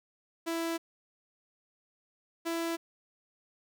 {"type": "tone pair in turn", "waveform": "sawtooth", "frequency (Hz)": [331.7, 333.2], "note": ["E4", "E4"], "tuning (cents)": [11, 19], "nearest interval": "unison", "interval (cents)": 8, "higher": "second", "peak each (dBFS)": -27, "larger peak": "neither", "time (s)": [[0.46, 0.78], [2.45, 2.77]], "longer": "neither", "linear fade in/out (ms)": 20, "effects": []}